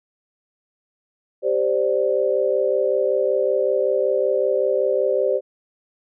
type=chord; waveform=sine; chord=G suspended fourth; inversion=none; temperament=just; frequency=392 / 522.7 / 588 Hz; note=G4 / C5 / D5; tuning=0 / -2 / +2 cents; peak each=-22 / -20 / -22 dBFS; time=1.42-5.41 s; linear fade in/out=50 ms; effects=none